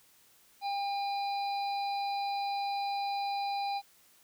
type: harmonic tone with a mistuned harmonic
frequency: 808 Hz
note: G#5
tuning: 48 cents flat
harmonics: 1 / 3 / 5 / 6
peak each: -31 / -45 / -43 / -48 dBFS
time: 0.61-3.82 s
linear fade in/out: 50 ms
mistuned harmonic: 1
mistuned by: -16 cents
effects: white hiss -63 dBFS RMS until 4.23 s